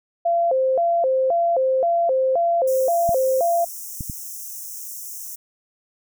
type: tone with vibrato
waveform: sine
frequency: 598 Hz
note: D5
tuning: 31 cents sharp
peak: -16 dBFS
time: 0.25-3.65 s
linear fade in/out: 10 ms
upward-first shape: square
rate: 1.9 Hz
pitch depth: 230 cents each way
type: high-pass noise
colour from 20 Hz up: white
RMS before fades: -34 dBFS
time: 2.67-5.36 s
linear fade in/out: 10 ms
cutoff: 5500 Hz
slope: 96 dB/octave
type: clicks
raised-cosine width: 5 ms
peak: -17 dBFS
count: 3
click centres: 3.092 / 4.008 / 4.098 s
effects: none